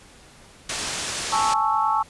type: low-pass noise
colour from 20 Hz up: white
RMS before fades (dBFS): -29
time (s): 0.69-1.54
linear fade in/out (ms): 5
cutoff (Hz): 8300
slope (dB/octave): 24
type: chord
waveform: sine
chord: A major seventh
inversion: third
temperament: equal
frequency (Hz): 830.6 / 880 / 1108.7 / 1318.5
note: G#5 / A5 / C#6 / E6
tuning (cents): 0 / 0 / 0 / 0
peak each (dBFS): -26 / -22 / -24 / -26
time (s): 1.32-2.03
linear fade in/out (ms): 10
effects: pink hiss -49 dBFS RMS until 2.09 s + resampled to 24000 Hz